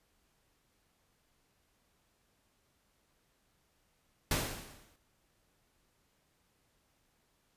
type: noise with exponential decay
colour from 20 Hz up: pink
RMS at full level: -29 dBFS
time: 4.31-4.96 s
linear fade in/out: 2 ms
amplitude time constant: 140 ms
effects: pink hiss -74 dBFS RMS until 7.56 s + resampled to 32000 Hz